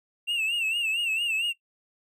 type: tone with vibrato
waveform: triangle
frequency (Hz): 2718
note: F7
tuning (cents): -48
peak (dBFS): -23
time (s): 0.27-1.53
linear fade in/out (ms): 20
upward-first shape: sine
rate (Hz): 4.4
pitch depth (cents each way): 95
effects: noise-tail reverb RT60 0.1 s tail -19 dB re dry